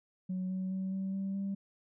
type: tone with pitch steps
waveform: sine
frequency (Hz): 185 / 187.26 / 189.54 / 191.86 / 194.2 / 196.57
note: F#3 / F#3 / F#3 / G3 / G3 / G3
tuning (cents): 0 / +21 / +42 / -37 / -16 / +5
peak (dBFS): -31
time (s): 0.29-1.55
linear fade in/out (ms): 10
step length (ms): 210
effects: tanh soft clip ceiling -30 dBFS